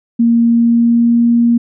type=tone with pitch glide; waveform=sine; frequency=233.1 to 235.5 Hz; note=A#3 to A#3; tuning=0 to +18 cents; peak=-7 dBFS; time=0.19-1.58 s; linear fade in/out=10 ms; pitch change=+18 cents; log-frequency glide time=0.45-1.27 s; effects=none